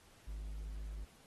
triangle tone, 51.91 Hz, G#1, in tune, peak -39 dBFS, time 0.27-1.05 s, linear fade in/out 10 ms, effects pink hiss -64 dBFS RMS until 1.26 s + AAC 32 kbps

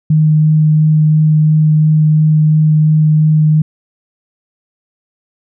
sine tone with vibrato, 154.5 Hz, D#3, 12 cents flat, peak -6 dBFS, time 0.1-3.62 s, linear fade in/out 5 ms, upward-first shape sine, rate 2.9 Hz, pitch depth 8 cents each way, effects none

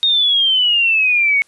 sine exponential sweep, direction down, 3729 to 2200 Hz, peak -11 dBFS, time 0.03-1.42 s, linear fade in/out 0 ms, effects white hiss -55 dBFS RMS until 1.47 s + resampled to 24000 Hz

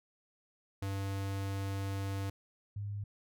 square / sine tone pair in turn, 98 / 102.15 Hz, G2 / G#2, 0 / -28 cents, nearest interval minor second, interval 72 cents, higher second, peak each -35 / -36 dBFS, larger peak first, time 0.82-2.3 / 2.76-3.04 s, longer first, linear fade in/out 5 ms, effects none

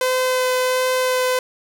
sawtooth tone with vibrato, 510 Hz, C5, 44 cents flat, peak -13 dBFS, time 0.01-1.39 s, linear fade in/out 2 ms, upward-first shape sine, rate 1.4 Hz, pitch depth 8 cents each way, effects none

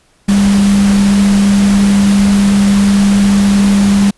sine tone in noise, 200 Hz, G3, 35 cents sharp, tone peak -6 dBFS, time 0.28-4.11 s, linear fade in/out 10 ms, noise pink, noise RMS -20 dBFS, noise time 0.28-4.11 s, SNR +11 dB, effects pink hiss -52 dBFS RMS until 4.17 s + resampled to 24000 Hz

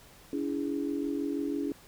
sine tone cluster, 285.4 / 331.5 / 414.3 Hz, D4 / E4 / G#4, -49 / +10 / -4 cents, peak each -31 / -35 / -37 dBFS, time 0.33-1.72 s, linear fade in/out 2 ms, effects pink hiss -55 dBFS RMS until 1.87 s

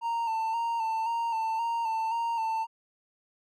triangle tone with vibrato, 910 Hz, A#5, 42 cents flat, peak -25 dBFS, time 0.01-2.67 s, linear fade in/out 50 ms, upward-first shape square, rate 1.9 Hz, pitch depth 34 cents each way, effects none

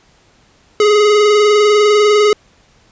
square tone with vibrato, 418.3 Hz, G#4, 12 cents sharp, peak -8 dBFS, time 0.8-2.33 s, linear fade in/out 2 ms, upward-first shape sine, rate 20 Hz, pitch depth 37 cents each way, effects pink hiss -51 dBFS RMS until 2.91 s + resampled to 16000 Hz

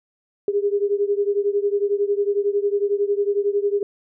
sine beating tone pair, 402 / 413 Hz, G4 / G#4, +44 / -10 cents, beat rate 11 Hz, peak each -20 / -22 dBFS, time 0.48-3.83 s, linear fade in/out 2 ms, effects none

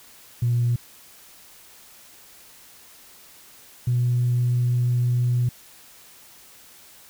sine tone pair in turn, 120 / 122.45 Hz, B2 / B2, -49 / -14 cents, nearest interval unison, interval 35 cents, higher second, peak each -17 dBFS, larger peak neither, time 0.42-0.76 / 3.87-5.49 s, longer second, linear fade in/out 5 ms, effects tanh soft clip ceiling -14 dBFS + white hiss -49 dBFS RMS until 7.09 s

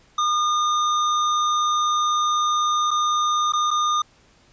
square tone with dropouts, 1216 Hz, D#6, 40 cents flat, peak -19 dBFS, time 0.18-4.02 s, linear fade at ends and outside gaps 5 ms, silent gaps 2.908-2.912 / 3.523-3.534 / 3.707-3.711 s, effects pink hiss -56 dBFS RMS until 4.52 s + resampled to 16000 Hz

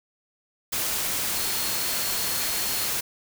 sine tone in noise, 4297 Hz, C8, 45 cents sharp, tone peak -35 dBFS, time 1.35-2.88 s, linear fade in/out 10 ms, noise white, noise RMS -27 dBFS, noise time 0.72-3.01 s, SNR -11 dB, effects none

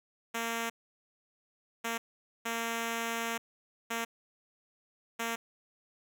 5% pulse tone bursts at uneven times, 230.1 Hz, A#3, 22 cents flat, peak -21 dBFS, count 5, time 0.34-0.7 / 1.84-1.98 / 2.45-3.38 / 3.9-4.05 / 5.19-5.36 s, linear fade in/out 10 ms, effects none

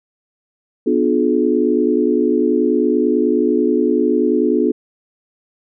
sine chord, B diminished seventh, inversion none, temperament just, 246.9 / 296.3 / 355.6 / 426.7 Hz, B3 / D4 / F4 / Ab4, 0 / +15 / +31 / +47 cents, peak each -18 dBFS, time 0.86-4.72 s, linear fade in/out 10 ms, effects none

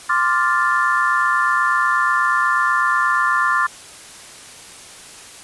sine chord, D minor seventh, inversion third, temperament equal, 1046.5 / 1174.7 / 1396.9 / 1760 Hz, C6 / D6 / F6 / A6, 0 / 0 / 0 / 0 cents, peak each -20 dBFS, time 0.09-3.67 s, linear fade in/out 10 ms, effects white hiss -39 dBFS RMS until 5.43 s + resampled to 24000 Hz

